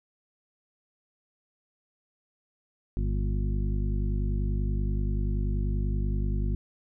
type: harmonic tone with a mistuned harmonic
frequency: 50.4 Hz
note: G1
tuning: 49 cents sharp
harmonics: 1 / 2 / 3 / 4 / 5 / 7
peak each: -26 / -32 / -36 / -38 / -40 / -43 dBFS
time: 2.97-6.55 s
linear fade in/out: 0 ms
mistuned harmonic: 5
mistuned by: -34 cents
effects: none